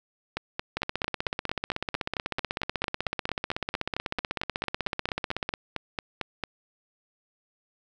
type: two click trains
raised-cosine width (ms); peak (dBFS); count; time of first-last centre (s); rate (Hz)
0.3; -12 / -13; 77 / 28; 0.77-5.49 / 0.37-6.437; 16.1 / 4.45
effects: none